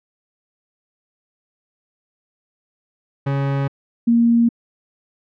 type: tone pair in turn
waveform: 40% pulse / sine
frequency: 138.59 / 233.8 Hz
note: C#3 / A#3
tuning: 0 / +5 cents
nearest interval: major sixth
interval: 905 cents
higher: second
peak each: -17 / -11 dBFS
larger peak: second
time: 3.26-3.68 / 4.07-4.49 s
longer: neither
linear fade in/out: 10 ms
effects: low-pass 2000 Hz 12 dB/octave